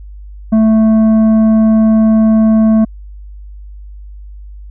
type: tone with tanh clipping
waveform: sine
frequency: 220 Hz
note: A3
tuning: in tune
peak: -7 dBFS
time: 0.52-2.85 s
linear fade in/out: 10 ms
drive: 8 dB
effects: added 50 Hz sine -28 dBFS peak until 4.7 s